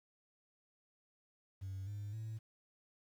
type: tone with pitch steps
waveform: sine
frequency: 96 / 102.89 / 110.28 Hz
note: G2 / G#2 / A2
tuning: -36 / -16 / +4 cents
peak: -39 dBFS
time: 1.61-2.39 s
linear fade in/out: 20 ms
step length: 260 ms
effects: tanh soft clip ceiling -39 dBFS + 11-bit